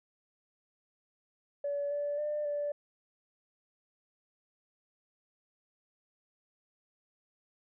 sine tone with pitch steps, 572 / 580 / 597 / 583 Hz, D5 / D5 / D5 / D5, -46 / -22 / +28 / -13 cents, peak -30 dBFS, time 1.64-2.72 s, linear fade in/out 5 ms, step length 270 ms, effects tanh soft clip ceiling -26 dBFS

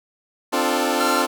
15% pulse chord, D minor seventh, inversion third, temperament equal with one note detuned, 261.6 / 297.8 / 349.2 / 440 Hz, C4 / D4 / F4 / A4, 0 / +24 / 0 / 0 cents, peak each -17 / -18 / -18 / -19 dBFS, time 0.52-1.27 s, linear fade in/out 20 ms
45% pulse tone, 1371 Hz, F6, 32 cents flat, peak -22 dBFS, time 1-1.22 s, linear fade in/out 2 ms
effects none

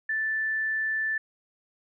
sine tone, 1760 Hz, A6, in tune, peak -25 dBFS, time 0.09-1.18 s, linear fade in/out 5 ms, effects none

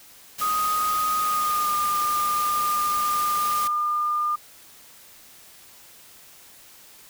white noise, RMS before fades -32 dBFS, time 0.38-3.68 s, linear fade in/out 10 ms
sine tone with pitch glide, 1248 to 1206.9 Hz, D#6 to D6, +5 to +47 cents, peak -21 dBFS, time 0.41-4.36 s, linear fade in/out 10 ms, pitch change -58 cents, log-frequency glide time 1.21-1.74 s
effects white hiss -49 dBFS RMS until 7.09 s

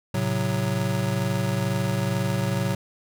square chord, F# diminished, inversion first, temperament just, 111 / 133.2 / 185 Hz, A2 / C3 / F#3, +16 / +31 / 0 cents, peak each -28 dBFS, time 0.14-2.75 s, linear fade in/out 5 ms, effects none

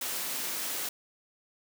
white high-pass noise, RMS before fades -34 dBFS, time 0.01-0.89 s, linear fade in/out 5 ms, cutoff 190 Hz, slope 12 dB/octave, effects none

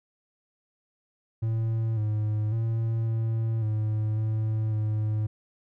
triangle tone with pitch steps, 112.4 / 106.8 / 113.4 / 112.5 / 107.8 / 109.3 / 107.5 Hz, A2 / G#2 / A#2 / A2 / A2 / A2 / A2, +37 / +49 / -47 / +39 / -35 / -11 / -40 cents, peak -22 dBFS, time 1.42-5.27 s, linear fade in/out 10 ms, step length 550 ms, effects none

